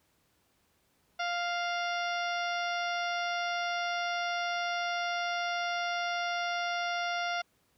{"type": "harmonic tone with a mistuned harmonic", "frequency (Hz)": 698.5, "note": "F5", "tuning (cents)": 0, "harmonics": [1, 2, 3, 4, 5, 6, 7, 8], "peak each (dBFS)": [-33, -35, -39, -42, -43, -49, -48, -46], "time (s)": [1.19, 7.42], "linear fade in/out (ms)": 10, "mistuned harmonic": 6, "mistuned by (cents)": 54, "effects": ["pink hiss -71 dBFS RMS until 7.77 s", "high-pass 60 Hz 12 dB/octave"]}